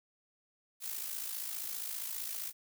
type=noise with amplitude modulation; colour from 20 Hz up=blue; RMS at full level=-37 dBFS; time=0.8-2.53 s; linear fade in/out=50 ms; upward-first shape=sine; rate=55.1 Hz; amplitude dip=60%; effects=none